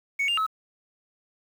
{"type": "tone with pitch steps", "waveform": "sine", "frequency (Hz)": [2224, 2802, 1290], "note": ["C#7", "F7", "E6"], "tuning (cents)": [5, 5, -38], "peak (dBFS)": -20, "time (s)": [0.19, 0.466], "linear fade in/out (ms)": 10, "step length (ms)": 92, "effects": ["tanh soft clip ceiling -21 dBFS", "8-bit"]}